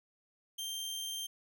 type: tone with amplitude modulation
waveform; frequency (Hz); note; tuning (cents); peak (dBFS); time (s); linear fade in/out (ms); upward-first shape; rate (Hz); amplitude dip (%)
sawtooth; 3160; G7; +13; -33; 0.58-1.27; 10; sine; 81.6; 25
effects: none

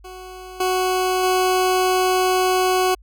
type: tone with level steps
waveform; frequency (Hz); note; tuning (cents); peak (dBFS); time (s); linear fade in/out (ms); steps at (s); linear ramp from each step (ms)
20% pulse; 370; F#4; 0; -30 / -13 / -11; 0.04-2.95; 10; 0.6 / 1.23; 5
effects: added 50 Hz sine -45 dBFS peak until 3.02 s

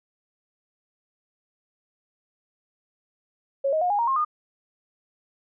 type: tone with pitch steps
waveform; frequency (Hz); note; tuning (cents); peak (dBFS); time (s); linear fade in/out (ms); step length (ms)
sine; 550 / 628.1 / 717.4 / 819.3 / 935.7 / 1068.7 / 1220.5; C#5 / D#5 / F5 / G#5 / A#5 / C6 / D#6; -14 / +16 / +46 / -24 / +6 / +36 / -34; -20; 3.64-4.249; 10; 87
effects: none

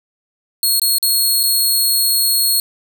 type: tone with dropouts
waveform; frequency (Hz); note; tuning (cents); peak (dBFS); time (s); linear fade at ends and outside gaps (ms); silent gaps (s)
15% pulse; 4306; C8; +49; -6; 0.63-2.6; 1; 0.797-0.817 / 0.984-1.027 / 1.432-1.436
effects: none

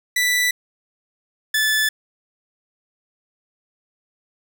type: tone pair in turn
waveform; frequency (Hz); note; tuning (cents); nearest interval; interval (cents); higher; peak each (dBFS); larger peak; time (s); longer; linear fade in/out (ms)
sawtooth; 1975.5 / 1738.8; B6 / A6; 0 / -21; major second; 221; first; -13; neither; 0.16-0.51 / 1.54-1.89; neither; 5
effects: none

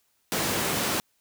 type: high-pass noise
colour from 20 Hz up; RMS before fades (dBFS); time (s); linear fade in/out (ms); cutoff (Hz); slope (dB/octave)
pink; -27; 0.32-1; 0; 150; 12
effects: white hiss -70 dBFS RMS until 1.2 s

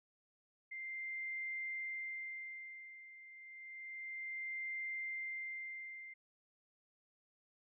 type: tone with tremolo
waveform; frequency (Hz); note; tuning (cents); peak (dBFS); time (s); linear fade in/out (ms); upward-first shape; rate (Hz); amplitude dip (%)
sine; 2093; C7; 0; -39; 0.71-6.14; 10; sine; 0.3; 80
effects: none

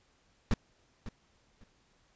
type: noise with echo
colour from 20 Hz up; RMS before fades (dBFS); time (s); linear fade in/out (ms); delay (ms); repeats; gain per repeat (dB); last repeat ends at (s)
brown; -26; 0.51-0.54; 2; 550; 2; -14; 1.64
effects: pink hiss -69 dBFS RMS until 2.15 s + resampled to 16000 Hz

